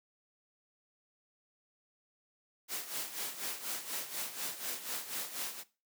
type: noise with tremolo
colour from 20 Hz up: white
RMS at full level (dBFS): -37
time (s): 2.68-5.64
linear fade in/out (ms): 50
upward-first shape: sine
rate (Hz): 4.1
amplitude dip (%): 70
effects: noise-tail reverb RT60 0.3 s tail -18 dB re dry + high-pass 200 Hz 12 dB/octave